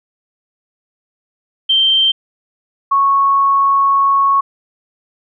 sine tone pair in turn, 3136 / 1104.3 Hz, G7 / C#6, 0 / -7 cents, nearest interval octave + tritone, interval 1807 cents, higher first, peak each -9 dBFS, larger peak neither, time 1.69-2.12 / 2.91-4.41 s, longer second, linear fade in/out 10 ms, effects none

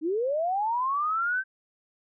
sine linear sweep, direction up, 293.7 to 1568 Hz, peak -24 dBFS, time 0.01-1.44 s, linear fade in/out 50 ms, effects none

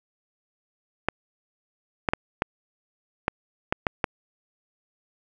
clicks, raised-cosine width 0.5 ms, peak -6 dBFS, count 8, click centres 1.086 / 2.088 / 2.135 / 2.421 / 3.281 / 3.725 / 3.868 / 4.042 s, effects none

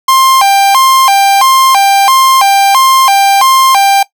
45% pulse tone with vibrato, 914 Hz, A#5, 34 cents flat, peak -4 dBFS, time 0.08-4.03 s, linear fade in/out 5 ms, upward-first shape square, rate 1.5 Hz, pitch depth 250 cents each way, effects noise-tail reverb RT60 0.1 s tail -19 dB re dry

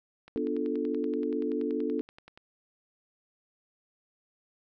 click train, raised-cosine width 0.3 ms, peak -33 dBFS, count 23, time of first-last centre 0.28-2.375 s, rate 10.5 Hz
sine chord, B half-diminished seventh, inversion none, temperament equal, 246.9 / 293.7 / 349.2 / 440 Hz, B3 / D4 / F4 / A4, 0 / 0 / 0 / 0 cents, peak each -34 / -32 / -36 / -32 dBFS, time 0.36-2.01 s, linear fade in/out 0 ms
effects none

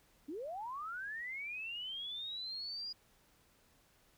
sine linear sweep, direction up, 267.4 to 4899 Hz, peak -40 dBFS, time 0.28-2.93 s, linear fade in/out 10 ms, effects pink hiss -69 dBFS RMS until 4.17 s

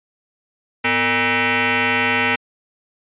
sine tone with frequency modulation, 250 Hz, B3, 21 cents sharp, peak -15 dBFS, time 0.84-2.36 s, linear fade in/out 10 ms, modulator 354 Hz, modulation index 7.4, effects resampled to 8000 Hz

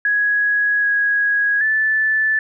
sine tone with pitch steps, 1668 / 1657 / 1750 Hz, G#6 / G#6 / A6, +7 / -4 / -10 cents, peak -14 dBFS, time 0.05-2.39 s, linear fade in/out 2 ms, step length 780 ms, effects none

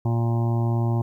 harmonic tone, 116.54 Hz, A#2, in tune, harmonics 1 / 2 / 3 / 5 / 6 / 7 / 8 / 9, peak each -20 / -30 / -31 / -39 / -38 / -37 / -39 / -43 dBFS, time 0.05-1.02 s, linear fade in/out 5 ms, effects 10-bit

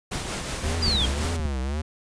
pink noise with tremolo, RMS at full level -29 dBFS, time 0.11-1.37 s, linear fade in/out 10 ms, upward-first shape triangle, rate 5.5 Hz, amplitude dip 40%
square tone with vibrato, 73.42 Hz, D2, in tune, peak -26 dBFS, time 0.63-1.82 s, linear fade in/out 10 ms, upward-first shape triangle, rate 1.8 Hz, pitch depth 260 cents each way
sine linear sweep, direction down, 4918 to 3136 Hz, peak -22 dBFS, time 0.82-1.06 s, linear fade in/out 10 ms
clicks, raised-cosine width 5 ms, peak -18 dBFS, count 6, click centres 0.882 / 0.951 / 1.016 / 1.251 / 1.397 / 1.455 s
effects resampled to 22050 Hz

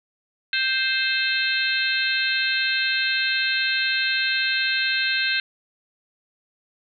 harmonic tone with a mistuned harmonic, 524 Hz, C5, 2 cents sharp, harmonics 3 / 4 / 5 / 6 / 7 / 8, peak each -24 / -30 / -26 / -32 / -29 / -27 dBFS, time 0.53-5.4 s, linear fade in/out 2 ms, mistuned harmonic 8, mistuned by -22 cents, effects none

